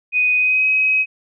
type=tone with pitch glide; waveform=sine; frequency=2493 to 2538 Hz; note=D#7 to D#7; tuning=+3 to +34 cents; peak=-13 dBFS; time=0.12-1.06 s; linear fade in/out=50 ms; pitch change=+31 cents; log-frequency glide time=0.37-0.67 s; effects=none